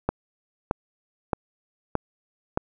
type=click train; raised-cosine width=1 ms; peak=-8 dBFS; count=5; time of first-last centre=0.09-2.574 s; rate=1.61 Hz; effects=none